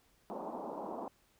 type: band-pass noise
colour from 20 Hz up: white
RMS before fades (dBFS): -42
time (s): 0.3-1.08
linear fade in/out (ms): 0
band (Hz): 190 to 1000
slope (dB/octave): 48
effects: pink hiss -70 dBFS RMS until 1.39 s